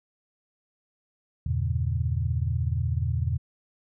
sine chord, E diminished seventh, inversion none, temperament just, 82.41 / 98.89 / 118.67 / 142.4 Hz, E2 / G2 / Bb2 / Db3, 0 / +16 / +31 / +47 cents, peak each -27 / -32 / -28 / -32 dBFS, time 1.46-3.38 s, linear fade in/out 5 ms, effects none

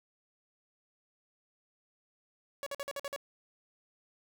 sawtooth tone bursts, 562 Hz, C#5, 24 cents sharp, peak -32 dBFS, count 7, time 2.63-3.162 s, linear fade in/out 0 ms, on 34 ms, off 49 ms, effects none

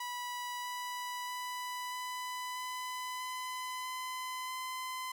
sawtooth tone with pitch steps, 980 / 986.2 / 992.5 / 998.9 / 1005.2 / 1011.6 / 1018.1 / 1024.6 Hz, B5 / B5 / B5 / B5 / B5 / B5 / C6 / C6, -14 / -3 / +8 / +19 / +30 / +41 / -48 / -37 cents, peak -34 dBFS, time 0-5.12 s, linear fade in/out 5 ms, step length 640 ms, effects none

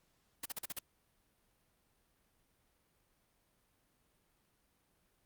white noise bursts, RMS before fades -40 dBFS, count 6, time 0.43-0.79 s, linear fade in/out 5 ms, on 25 ms, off 42 ms, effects pink hiss -75 dBFS RMS until 5.25 s + Opus 48 kbps

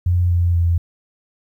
sine tone with pitch steps, 88.5 / 86.88 / 85.29 Hz, F2 / F2 / F2, +23 / -8 / -40 cents, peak -13 dBFS, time 0.06-0.78 s, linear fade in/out 5 ms, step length 240 ms, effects 9-bit

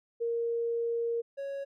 sine / triangle tone pair in turn, 466.2 / 554.4 Hz, A#4 / C#5, 0 / 0 cents, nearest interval minor third, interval 300 cents, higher second, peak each -28 / -32 dBFS, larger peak first, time 0.2-1.22 / 1.37-1.65 s, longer first, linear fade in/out 20 ms, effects none

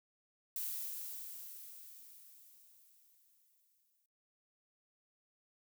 violet noise with exponential decay, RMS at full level -39 dBFS, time 0.56-4.06 s, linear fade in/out 2 ms, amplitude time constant 760 ms, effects noise-tail reverb RT60 0.4 s tail -24 dB re dry

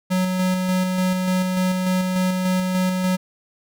square tone with tremolo, 184.6 Hz, F#3, 4 cents flat, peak -18 dBFS, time 0.1-3.17 s, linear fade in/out 20 ms, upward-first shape square, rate 3.4 Hz, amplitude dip 30%, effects none

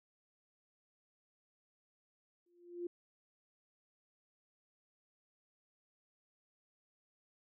sine tone with exponential growth, 349.2 Hz, F4, in tune, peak -35 dBFS, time 2.46-2.87 s, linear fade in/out 5 ms, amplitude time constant 87 ms, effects none

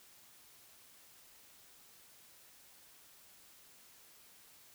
silence, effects white hiss -61 dBFS RMS until 4.74 s

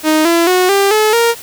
sawtooth tone with pitch steps, 311.1 / 337.3 / 365.7 / 396.5 / 429.9 / 466.1 Hz, D#4 / E4 / F#4 / G4 / A4 / A#4, 0 / +40 / -20 / +20 / -40 / 0 cents, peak -5 dBFS, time 0.03-1.35 s, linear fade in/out 50 ms, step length 220 ms, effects white hiss -32 dBFS RMS until 1.42 s

